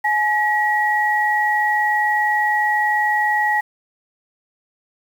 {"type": "tone pair together", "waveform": "sine", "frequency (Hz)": [846, 1913.5], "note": ["G#5", "A#6"], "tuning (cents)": [32, 45], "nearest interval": "octave + major second", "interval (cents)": 1413, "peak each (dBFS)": -18, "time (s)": [0.04, 3.61], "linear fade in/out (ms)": 10, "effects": ["7-bit"]}